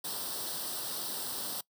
white noise with comb filter, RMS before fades -37 dBFS, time 0.04-1.61 s, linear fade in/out 5 ms, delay 0.22 ms, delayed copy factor +0.75, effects noise-tail reverb RT60 0.1 s tail -22 dB re dry + high-pass 150 Hz 12 dB/octave

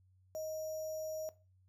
sine tone with sample-and-hold, 626 Hz, D#5, 10 cents sharp, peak -38 dBFS, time 0.35-1.29 s, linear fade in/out 0 ms, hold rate 6300 Hz, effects noise-tail reverb RT60 0.3 s tail -17 dB re dry + added 93 Hz sine -65 dBFS peak until 1.68 s

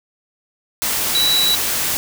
sine tone in noise, 3925 Hz, B7, 11 cents flat, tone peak -14 dBFS, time 1.15-1.55 s, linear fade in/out 0 ms, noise white, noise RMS -20 dBFS, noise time 0.82-1.97 s, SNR +3 dB, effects none

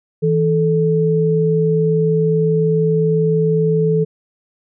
sine tone pair together, 162 / 436.4 Hz, E3 / A4, -30 / -14 cents, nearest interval octave + perfect fourth, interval 1716 cents, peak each -15 / -15 dBFS, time 0.22-4.05 s, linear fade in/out 20 ms, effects none

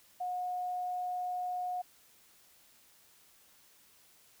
sine tone, 724 Hz, F#5, 38 cents flat, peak -33 dBFS, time 0.2-1.82 s, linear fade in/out 10 ms, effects white hiss -63 dBFS RMS until 4.4 s

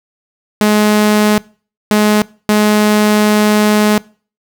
sawtooth tone bursts at uneven times, 211 Hz, G#3, 28 cents sharp, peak -4 dBFS, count 3, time 0.61-1.38 / 1.91-2.22 / 2.49-3.98 s, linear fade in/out 0 ms, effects noise-tail reverb RT60 0.4 s tail -23 dB re dry

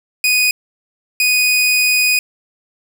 sawtooth tone pair in turn, 2485 / 2485 Hz, D#7 / D#7, -3 / -3 cents, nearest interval unison, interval 0 cents, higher neither, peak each -8 dBFS, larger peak neither, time 0.24-0.51 / 1.2-2.19 s, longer second, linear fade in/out 2 ms, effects 8-bit

